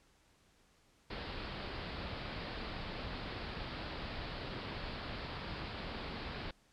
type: low-pass noise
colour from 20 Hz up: pink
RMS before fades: -43 dBFS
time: 1.1-6.51 s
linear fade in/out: 5 ms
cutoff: 4900 Hz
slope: 96 dB/octave
effects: pink hiss -69 dBFS RMS until 6.72 s + low-pass 9000 Hz 12 dB/octave